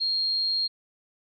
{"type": "tone", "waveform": "sine", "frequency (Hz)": 4234, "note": "C8", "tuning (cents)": 20, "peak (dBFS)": -23, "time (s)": [0, 0.68], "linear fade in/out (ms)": 20, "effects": []}